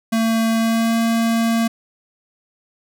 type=tone with pitch glide; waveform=square; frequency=225.6 to 228.5 Hz; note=A3 to A#3; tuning=+44 to -34 cents; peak=-16 dBFS; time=0.12-1.68 s; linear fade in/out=10 ms; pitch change=+22 cents; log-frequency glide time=0.55-0.98 s; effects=none